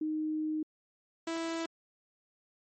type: tone pair in turn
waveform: sine / sawtooth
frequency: 310 / 329.5 Hz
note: D#4 / E4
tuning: -6 / -1 cents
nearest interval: minor second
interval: 105 cents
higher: second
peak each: -30 / -29 dBFS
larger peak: second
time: 0.01-0.63 / 1.27-1.66 s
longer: first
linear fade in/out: 5 ms
effects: MP3 32 kbps